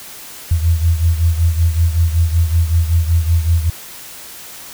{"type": "beating tone pair", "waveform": "sine", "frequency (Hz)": [82, 87.3], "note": ["E2", "F2"], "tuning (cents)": [-9, 0], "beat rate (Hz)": 5.3, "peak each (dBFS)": [-12, -17], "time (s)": [0.51, 3.7], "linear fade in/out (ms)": 5, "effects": ["white hiss -34 dBFS RMS until 4.73 s"]}